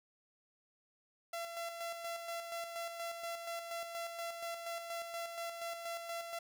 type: tone with tremolo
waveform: sawtooth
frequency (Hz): 677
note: E5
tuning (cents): +46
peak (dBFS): -35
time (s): 1.33-6.39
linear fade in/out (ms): 5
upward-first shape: square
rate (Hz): 4.2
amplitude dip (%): 45
effects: none